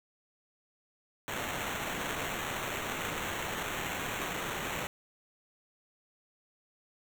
white noise with sample-and-hold, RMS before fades -36 dBFS, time 1.28-4.87 s, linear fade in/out 0 ms, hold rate 4900 Hz, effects none

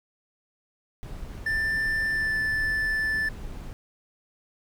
brown noise, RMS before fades -37 dBFS, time 1.03-3.73 s, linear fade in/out 0 ms
triangle tone with pitch glide, 1775 to 1755.6 Hz, A6 to A6, +15 to -4 cents, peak -22 dBFS, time 1.46-3.29 s, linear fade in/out 5 ms, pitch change -19 cents, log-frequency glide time 2.09-2.35 s
effects none

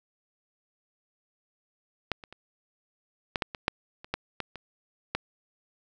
clicks, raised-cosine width 0.3 ms, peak -11 / -28 / -29 / -11 / -10 / -20 / -7 / -27 / -12 / -15 / -24 / -11 dBFS, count 12, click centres 2.117 / 2.238 / 2.326 / 3.358 / 3.422 / 3.548 / 3.681 / 4.045 / 4.14 / 4.403 / 4.557 / 5.15 s, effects none

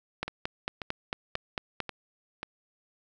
two click trains, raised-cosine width 0.3 ms, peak -19 / -14 dBFS, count 5 / 8, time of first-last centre 0.28-2.431 / 0.23-1.803 s, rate 1.86 / 4.45 Hz, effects none

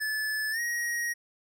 square tone with pitch glide, 1733 to 1889.8 Hz, A6 to A#6, -27 to +23 cents, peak -29 dBFS, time 0-1.14 s, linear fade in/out 20 ms, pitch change +150 cents, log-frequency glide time 0.51-0.6 s, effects none

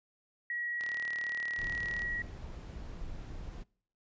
sine tone, 1913 Hz, A#6, 44 cents sharp, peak -33 dBFS, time 0.5-2.22 s, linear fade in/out 2 ms
click train, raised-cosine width 0.2 ms, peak -28 dBFS, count 46, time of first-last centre 0.81-2.02 s, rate 37.2 Hz
brown noise, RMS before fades -43 dBFS, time 1.57-3.64 s, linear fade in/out 20 ms
effects noise-tail reverb RT60 0.6 s tail -26 dB re dry + resampled to 16000 Hz

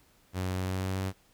sawtooth tone with pitch glide, 92.5 to 95.16 Hz, F#2 to F#2, 0 to +49 cents, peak -26 dBFS, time 0.33-1.13 s, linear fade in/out 50 ms, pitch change +49 cents, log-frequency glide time 0.54-1 s, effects pink hiss -64 dBFS RMS until 1.33 s

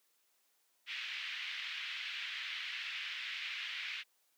pink band-pass noise, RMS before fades -42 dBFS, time 0.86-4.04 s, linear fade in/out 50 ms, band 2000 to 3400 Hz, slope 24 dB/octave, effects white hiss -75 dBFS RMS until 4.37 s + high-pass 300 Hz 12 dB/octave

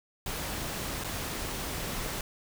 pink noise with dropouts, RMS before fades -35 dBFS, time 0.26-2.21 s, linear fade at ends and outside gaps 2 ms, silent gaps 1.039-1.044 s, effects none

